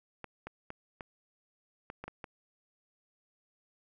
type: clicks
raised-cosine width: 0.5 ms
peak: -26 dBFS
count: 8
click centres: 0.243 / 0.47 / 0.704 / 1.008 / 1.901 / 2.04 / 2.08 / 2.242 s
effects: none